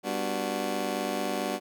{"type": "chord", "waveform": "20% pulse", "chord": "G major seventh", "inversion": "none", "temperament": "just", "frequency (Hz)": [196, 245, 294, 367.5], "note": ["G3", "B3", "D4", "F#4"], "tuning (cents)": [0, -14, 2, -12], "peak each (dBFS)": -30, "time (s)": [0.03, 1.6], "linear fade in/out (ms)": 50, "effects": []}